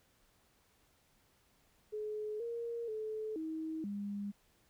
sine tone with pitch steps, 425.6 / 467.5 / 433.8 / 318 / 202.7 Hz, G#4 / A#4 / A4 / D#4 / G#3, +42 / +5 / -25 / +38 / -42 cents, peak -37 dBFS, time 1.92-4.32 s, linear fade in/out 20 ms, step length 480 ms, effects pink hiss -71 dBFS RMS until 4.69 s

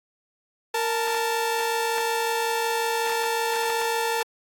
sawtooth tone pair together, 462.7 / 880 Hz, A#4 / A5, -13 / 0 cents, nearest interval major seventh, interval 1113 cents, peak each -22 dBFS, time 0.74-4.23 s, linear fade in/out 5 ms, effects AAC 64 kbps

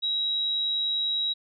sine tone, 3850 Hz, B7, 45 cents flat, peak -24 dBFS, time 0.02-1.34 s, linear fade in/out 20 ms, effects none

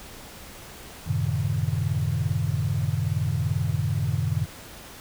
sine chord, F# diminished seventh, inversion none, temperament equal with one note detuned, 92.5 / 110 / 130.81 / 153.16 Hz, F#2 / A2 / C3 / Eb3, 0 / 0 / 0 / -27 cents, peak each -28 dBFS, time 1.06-4.46 s, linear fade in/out 20 ms, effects pink hiss -43 dBFS RMS until 5 s

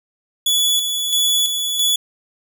sawtooth tone with tremolo, 3418 Hz, G#7, 49 cents sharp, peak -11 dBFS, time 0.46-1.96 s, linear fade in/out 5 ms, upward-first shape square, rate 1.5 Hz, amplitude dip 45%, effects none

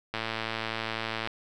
click train, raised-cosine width 0.3 ms, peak -15 dBFS, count 128, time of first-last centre 0.14-1.274 s, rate 112 Hz, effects none

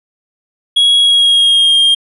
triangle tone with pitch glide, 3322 to 3218 Hz, G#7 to G7, 0 to +45 cents, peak -5 dBFS, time 0.76-1.95 s, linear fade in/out 10 ms, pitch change -55 cents, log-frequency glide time 1-1.78 s, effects resampled to 32000 Hz

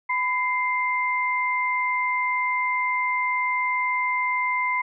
sine tone pair together, 1000.4 / 2093 Hz, B5 / C7, +22 / 0 cents, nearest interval octave + minor second, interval 1278 cents, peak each -24 dBFS, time 0.09-4.82 s, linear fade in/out 10 ms, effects none

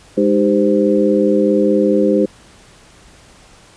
harmonic tone with a mistuned harmonic, 103 Hz, G#2, 14 cents flat, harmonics 2 / 3 / 4 / 5, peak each -16 / -16 / -16 / -16 dBFS, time 0.17-2.26 s, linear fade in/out 10 ms, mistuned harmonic 4, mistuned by -79 cents, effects pink hiss -45 dBFS RMS until 3.76 s + resampled to 22050 Hz

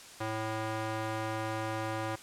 square tone with band-pass filter, 110 Hz, A2, in tune, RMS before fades -35 dBFS, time 0.2-2.16 s, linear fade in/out 10 ms, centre 980 Hz, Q 0.71, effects white hiss -50 dBFS RMS until 2.22 s + low-pass 9000 Hz 12 dB/octave

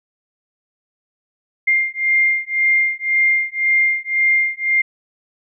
sine beating tone pair, 2108 / 2109.9 Hz, C7 / C7, +12 / +14 cents, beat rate 1.9 Hz, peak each -17 dBFS, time 1.67-4.82 s, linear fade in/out 10 ms, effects none

